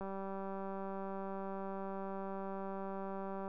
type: click train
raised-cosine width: 1 ms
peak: -30 dBFS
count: 674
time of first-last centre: 0.01-3.479 s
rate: 194 Hz
effects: none